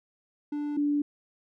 triangle / sine tone pair in turn, 293.7 / 291.2 Hz, D4 / D4, 0 / -15 cents, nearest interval unison, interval 15 cents, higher first, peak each -27 / -23 dBFS, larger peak second, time 0.52-0.77 / 0.77-1.02 s, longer neither, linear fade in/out 5 ms, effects none

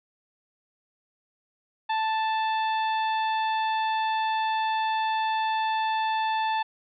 harmonic tone, 880 Hz, A5, in tune, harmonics 1 / 2 / 3 / 4 / 5, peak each -24 / -34 / -37 / -38 / -46 dBFS, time 1.89-6.63 s, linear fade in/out 10 ms, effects none

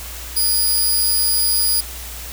10% pulse tone, 4898 Hz, D#8, 28 cents flat, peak -8 dBFS, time 0.36-1.81 s, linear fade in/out 10 ms, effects added 60 Hz sine -33 dBFS peak until 2.32 s + white hiss -33 dBFS RMS until 2.32 s

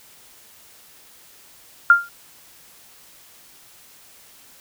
sine tone with exponential decay, 1396.9 Hz, F6, in tune, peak -4 dBFS, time 1.9-2.09 s, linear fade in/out 2 ms, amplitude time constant 41 ms, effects white hiss -49 dBFS RMS until 4.6 s

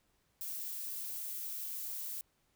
violet noise, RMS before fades -41 dBFS, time 0.41-2.21 s, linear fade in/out 0 ms, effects pink hiss -75 dBFS RMS until 2.55 s

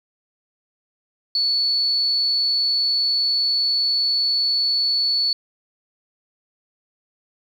sine tone, 4435 Hz, C#8, in tune, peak -17 dBFS, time 1.35-5.33 s, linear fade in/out 2 ms, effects 8-bit

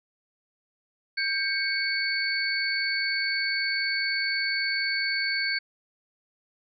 sine tone cluster, 1587 / 2224 / 4475 Hz, G6 / C#7 / C#8, +21 / +5 / +16 cents, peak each -29 dBFS, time 1.17-5.59 s, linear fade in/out 10 ms, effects none

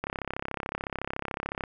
click train, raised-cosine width 0.5 ms, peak -16 dBFS, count 55, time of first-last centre 0.04-1.638 s, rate 33.8 Hz, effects none

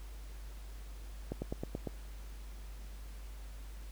slowing click train, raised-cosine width 2 ms, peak -23 dBFS, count 6, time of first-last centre 1.32-1.873 s, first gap 100 ms, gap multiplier 1.05, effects added 50 Hz sine -44 dBFS peak until 3.91 s + pink hiss -58 dBFS RMS until 3.91 s

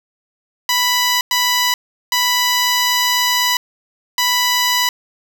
10% pulse tone bursts at uneven times, 987.8 Hz, B5, in tune, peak -5 dBFS, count 4, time 0.69-1.21 / 1.31-1.74 / 2.12-3.57 / 4.18-4.89 s, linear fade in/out 2 ms, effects none

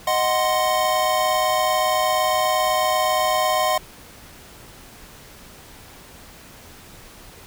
square chord, C diminished, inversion first, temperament equal, 622.3 / 740 / 1046.5 Hz, Eb5 / Gb5 / C6, 0 / 0 / 0 cents, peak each -23 dBFS, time 0.07-3.78 s, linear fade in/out 5 ms, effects pink hiss -44 dBFS RMS until 7.46 s

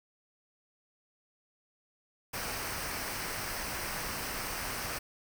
pink noise with comb filter, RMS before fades -37 dBFS, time 2.33-4.99 s, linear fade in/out 10 ms, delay 0.28 ms, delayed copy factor -0.5, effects none

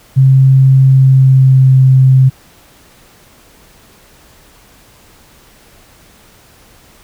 sine tone with pitch glide, 133.3 to 131.46 Hz, C3 to C3, +33 to +9 cents, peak -3 dBFS, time 0.16-2.3 s, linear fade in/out 20 ms, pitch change -24 cents, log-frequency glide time 0.86-1.77 s, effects pink hiss -44 dBFS RMS until 7.03 s

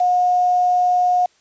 sine tone with quantisation, 721 Hz, F#5, 45 cents flat, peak -13 dBFS, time 0-1.26 s, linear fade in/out 5 ms, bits 6, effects white hiss -58 dBFS RMS until 1.4 s + resampled to 16000 Hz

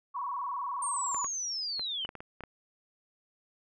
sine tone with vibrato, 1046.5 Hz, C6, in tune, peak -32 dBFS, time 0.14-1.27 s, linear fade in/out 20 ms, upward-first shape square, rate 20 Hz, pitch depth 110 cents each way
sine linear sweep, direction down, 8790 to 2937 Hz, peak -32 dBFS, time 0.82-2.06 s, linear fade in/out 5 ms
clicks, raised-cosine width 0.5 ms, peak -27 dBFS, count 9, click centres 1.146 / 1.245 / 1.795 / 2.05 / 2.091 / 2.153 / 2.205 / 2.407 / 2.437 s
effects none

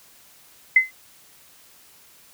sine tone with exponential decay, 2050 Hz, C7, 36 cents flat, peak -7 dBFS, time 0.76-0.91 s, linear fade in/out 5 ms, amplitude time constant 31 ms, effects white hiss -52 dBFS RMS until 2.33 s

